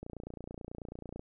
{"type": "click train", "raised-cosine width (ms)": 2, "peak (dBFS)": -29, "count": 35, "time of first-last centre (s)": [0.03, 1.194], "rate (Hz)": 29.2, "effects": []}